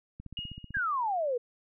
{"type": "click train", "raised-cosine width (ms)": 5, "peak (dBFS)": -30, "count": 10, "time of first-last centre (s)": [0.2, 0.77], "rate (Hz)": 15.8}
{"type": "tone with exponential decay", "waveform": "sine", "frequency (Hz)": 2870, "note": "F7", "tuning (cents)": 47, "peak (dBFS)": -32, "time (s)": [0.37, 0.82], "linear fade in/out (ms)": 2, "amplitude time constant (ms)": 97}
{"type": "exponential sweep", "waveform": "sine", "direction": "down", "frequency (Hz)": [1686, 466.1], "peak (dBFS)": -27, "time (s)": [0.74, 1.38], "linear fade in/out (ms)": 10}
{"effects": []}